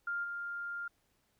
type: tone with level steps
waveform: sine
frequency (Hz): 1400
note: F6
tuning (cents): +4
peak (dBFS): -33 / -37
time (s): 0.07-0.88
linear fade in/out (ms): 5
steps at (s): 0.23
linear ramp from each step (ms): 20
effects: pink hiss -75 dBFS RMS until 1.39 s